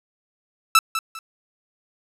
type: tone with echo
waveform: sawtooth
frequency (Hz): 1318.5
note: E6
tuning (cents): 0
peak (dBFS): -7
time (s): 0.75-0.79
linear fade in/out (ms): 2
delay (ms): 200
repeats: 2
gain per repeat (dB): -11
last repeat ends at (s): 1.19
effects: resampled to 32000 Hz + 8-bit